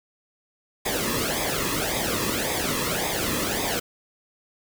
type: noise with flanger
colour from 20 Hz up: pink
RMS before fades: -26 dBFS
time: 0.85-3.8 s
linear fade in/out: 10 ms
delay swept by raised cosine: 0.69 to 1.37 ms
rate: 1.8 Hz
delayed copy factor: -0.75
effects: none